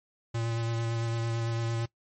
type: tone with vibrato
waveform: square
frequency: 115.4 Hz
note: A#2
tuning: 17 cents flat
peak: -29 dBFS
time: 0.34-1.86 s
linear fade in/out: 10 ms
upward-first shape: sine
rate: 8.9 Hz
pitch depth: 15 cents each way
effects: noise-tail reverb RT60 0.1 s tail -21 dB re dry + MP3 32 kbps